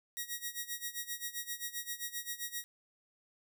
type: tone with tremolo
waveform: 5% pulse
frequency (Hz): 1900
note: A#6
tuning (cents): +33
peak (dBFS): -25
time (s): 0.17-2.64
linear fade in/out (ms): 0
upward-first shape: sine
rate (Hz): 7.6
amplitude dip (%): 85
effects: none